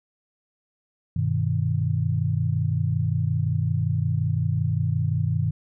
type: chord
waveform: sine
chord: G augmented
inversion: none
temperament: equal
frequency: 98 / 123.47 / 155.56 Hz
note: G2 / B2 / D#3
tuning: 0 / 0 / 0 cents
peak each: -25 dBFS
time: 1.16-5.51 s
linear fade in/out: 5 ms
effects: none